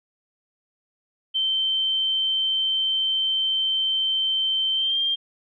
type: tone with pitch glide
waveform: sine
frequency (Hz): 3107 to 3189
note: G7 to G7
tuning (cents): -16 to +29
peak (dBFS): -20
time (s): 1.34-5.16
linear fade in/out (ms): 20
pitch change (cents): +45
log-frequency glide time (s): 4.74-4.98
effects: none